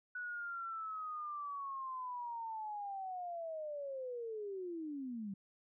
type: linear sweep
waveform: sine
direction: down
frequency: 1480 to 189.1 Hz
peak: -40 dBFS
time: 0.15-5.34 s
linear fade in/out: 5 ms
effects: none